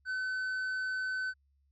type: tone with tanh clipping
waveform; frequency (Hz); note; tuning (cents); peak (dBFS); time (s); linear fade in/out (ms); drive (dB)
sine; 1517; F#6; +43; -33; 0.05-1.34; 50; 5
effects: added 69 Hz sine -68 dBFS peak until 1.71 s